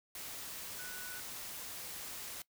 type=tone in noise; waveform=sine; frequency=1480 Hz; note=F#6; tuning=in tune; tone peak=-47 dBFS; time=0.79-1.2 s; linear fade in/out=2 ms; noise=white; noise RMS=-45 dBFS; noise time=0.15-2.42 s; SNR=-5 dB; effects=noise-tail reverb RT60 0.1 s tail -21 dB re dry